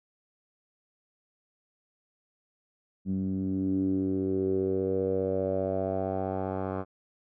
10% pulse tone with low-pass filter sweep, 95.1 Hz, F#2, 48 cents sharp, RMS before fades -29 dBFS, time 3.05-6.85 s, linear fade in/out 50 ms, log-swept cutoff 210 to 1000 Hz, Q 4.9, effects none

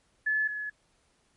sine tone pair in turn, 1724 / 1703.2 Hz, A6 / G#6, -36 / +43 cents, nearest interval unison, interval 21 cents, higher first, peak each -24 / -32 dBFS, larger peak first, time 0.26-0.48 / 0.48-0.7 s, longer neither, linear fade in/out 10 ms, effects pink hiss -69 dBFS RMS until 1.36 s + MP3 48 kbps

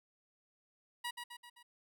15% pulse tone with echo, 962 Hz, B5, 46 cents flat, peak -31 dBFS, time 1.04-1.11 s, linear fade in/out 10 ms, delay 130 ms, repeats 4, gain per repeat -5 dB, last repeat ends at 1.63 s, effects none

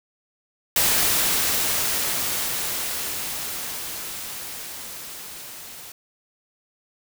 white noise with level ramp, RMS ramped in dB -19 to -40 dBFS, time 0.76-5.92 s, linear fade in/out 2 ms, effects none

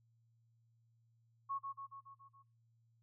sine tone with echo, 1100 Hz, C#6, 14 cents flat, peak -37 dBFS, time 1.49-1.59 s, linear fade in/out 20 ms, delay 140 ms, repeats 6, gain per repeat -4 dB, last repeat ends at 2.43 s, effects noise-tail reverb RT60 0.3 s tail -23 dB re dry + added 115 Hz sine -70 dBFS peak until 3.02 s

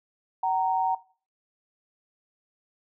sine tone pair together, 758 / 928.1 Hz, F#5 / A#5, +42 / -8 cents, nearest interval major third, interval 350 cents, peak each -26 dBFS, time 0.43-0.95 s, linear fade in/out 5 ms, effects noise-tail reverb RT60 0.4 s tail -18 dB re dry

